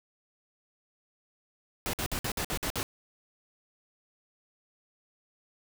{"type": "noise bursts", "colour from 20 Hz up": "pink", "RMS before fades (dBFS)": -32, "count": 8, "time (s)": [1.86, 2.83], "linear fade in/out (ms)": 0, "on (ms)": 74, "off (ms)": 54, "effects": []}